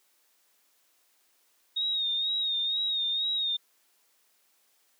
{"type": "tone with vibrato", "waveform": "sine", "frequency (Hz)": 3729, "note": "A#7", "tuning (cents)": 0, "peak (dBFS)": -26, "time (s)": [1.76, 3.57], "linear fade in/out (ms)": 10, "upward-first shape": "sine", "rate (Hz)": 2.1, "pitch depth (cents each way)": 56, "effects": ["white hiss -68 dBFS RMS until 4.99 s", "high-pass 300 Hz 12 dB/octave"]}